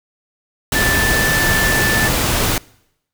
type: tone in noise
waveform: sine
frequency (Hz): 1760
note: A6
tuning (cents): 0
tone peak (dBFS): -16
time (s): 0.75-2.08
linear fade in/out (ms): 2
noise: pink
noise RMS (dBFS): -17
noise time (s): 0.72-2.58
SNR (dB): -2
effects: noise-tail reverb RT60 0.8 s tail -24 dB re dry